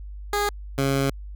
15% pulse tone pair in turn, 411 / 137.15 Hz, G#4 / C#3, -18 / -18 cents, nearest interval octave + perfect fifth, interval 1900 cents, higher first, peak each -15 / -14 dBFS, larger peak second, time 0.33-0.49 / 0.78-1.1 s, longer second, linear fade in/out 2 ms, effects added 50 Hz sine -34 dBFS peak until 1.35 s

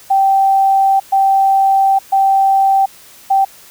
sine tone bursts at uneven times, 779 Hz, G5, 11 cents flat, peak -8 dBFS, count 4, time 0.1-1 / 1.12-1.99 / 2.12-2.86 / 3.3-3.45 s, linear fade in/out 10 ms, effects white hiss -41 dBFS RMS until 3.7 s

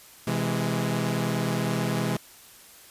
sawtooth chord, C augmented, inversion none, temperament equal with one note detuned, 128.64 / 164.81 / 207.7 Hz, C3 / E3 / G#3, -29 / 0 / 0 cents, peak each -25 dBFS, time 0.27-2.17 s, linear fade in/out 5 ms, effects white hiss -50 dBFS RMS until 2.9 s + resampled to 32000 Hz

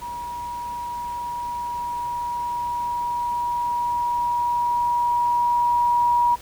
sine tone with level ramp, 960 Hz, B5, 49 cents flat, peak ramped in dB -29 to -15 dBFS, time 0.01-6.36 s, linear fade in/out 20 ms, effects added 60 Hz sine -47 dBFS peak until 6.41 s + pink hiss -44 dBFS RMS until 6.41 s

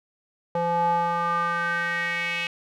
square tone with band-pass filter sweep, 171.3 Hz, F3, 33 cents flat, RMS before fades -25 dBFS, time 0.55-2.47 s, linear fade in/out 2 ms, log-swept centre 680 to 2600 Hz, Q 4.7, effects none

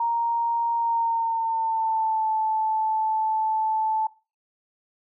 sine tone with pitch glide, 932.3 to 874.9 Hz, A#5 to A5, 0 to -10 cents, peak -21 dBFS, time 0-4.07 s, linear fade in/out 5 ms, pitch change -110 cents, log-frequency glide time 0.75-2.29 s, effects noise-tail reverb RT60 0.3 s tail -19 dB re dry

